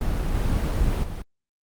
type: noise with level steps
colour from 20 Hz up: brown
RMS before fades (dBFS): -24 / -22 / -30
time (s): 0.01-1.22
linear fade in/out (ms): 2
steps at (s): 0.34 / 1.03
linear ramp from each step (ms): 10
effects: Opus 24 kbps